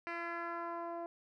10% pulse tone with low-pass filter sweep, 340 Hz, F4, 46 cents flat, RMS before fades -41 dBFS, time 0.07-1.06 s, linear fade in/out 0 ms, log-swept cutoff 2500 to 690 Hz, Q 1.8, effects none

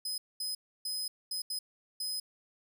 sawtooth tone bursts at uneven times, 5040 Hz, D#8, 21 cents sharp, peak -31 dBFS, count 6, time 0.05-0.18 / 0.4-0.55 / 0.85-1.08 / 1.31-1.42 / 1.5-1.59 / 2-2.2 s, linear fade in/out 5 ms, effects none

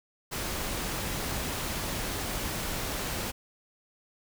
pink noise, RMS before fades -33 dBFS, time 0.31-3.32 s, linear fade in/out 20 ms, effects none

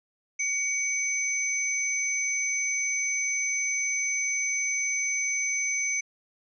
sine tone pair together, 2258 / 6107 Hz, C#7 / G8, +31 / -46 cents, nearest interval octave + perfect fourth, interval 1723 cents, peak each -28 dBFS, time 0.39-6.01 s, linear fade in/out 10 ms, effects none

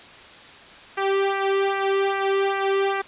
sawtooth tone with flanger, 391.8 Hz, G4, 1 cent flat, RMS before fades -22 dBFS, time 0.97-3.02 s, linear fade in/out 10 ms, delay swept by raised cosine 0.26 to 1.22 ms, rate 2.5 Hz, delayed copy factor -0.9, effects white hiss -44 dBFS RMS until 3.07 s + resampled to 8000 Hz

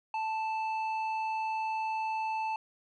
square tone with low-pass filter, 880 Hz, A5, in tune, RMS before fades -33 dBFS, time 0.14-2.56 s, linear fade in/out 2 ms, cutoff 2200 Hz, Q 1.4, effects none

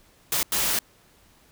white noise bursts at uneven times, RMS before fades -24 dBFS, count 2, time 0.32-0.43 / 0.52-0.79 s, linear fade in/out 2 ms, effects pink hiss -58 dBFS RMS until 1.51 s

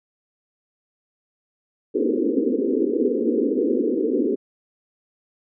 pink band-pass noise, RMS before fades -21 dBFS, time 1.94-4.36 s, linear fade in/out 20 ms, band 230 to 490 Hz, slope 96 dB/octave, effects none

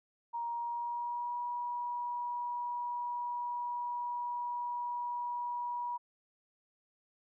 sine tone with pitch glide, 940 to 965.9 Hz, A#5 to B5, +14 to -39 cents, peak -34 dBFS, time 0.33-5.98 s, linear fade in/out 20 ms, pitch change +47 cents, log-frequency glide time 0.45-1.38 s, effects none

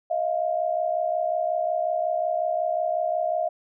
sine tone pair together, 633 / 698.5 Hz, D#5 / F5, +30 / 0 cents, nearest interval major second, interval 170 cents, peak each -25 dBFS, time 0.1-3.49 s, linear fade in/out 10 ms, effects none

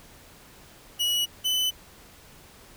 40% pulse tone pair in turn, 2924 / 3011 Hz, F#7 / F#7, -21 / +30 cents, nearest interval minor second, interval 51 cents, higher second, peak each -22 dBFS, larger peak neither, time 0.99-1.26 / 1.44-1.71 s, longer neither, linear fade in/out 20 ms, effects pink hiss -51 dBFS RMS until 2.76 s

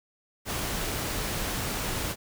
pink noise, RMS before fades -31 dBFS, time 0.45-2.16 s, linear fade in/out 50 ms, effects none

